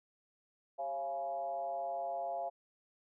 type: tone with frequency modulation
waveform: sine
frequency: 689 Hz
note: F5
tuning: 24 cents flat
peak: -35 dBFS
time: 0.78-2.5 s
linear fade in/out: 20 ms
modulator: 147 Hz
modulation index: 0.87
effects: none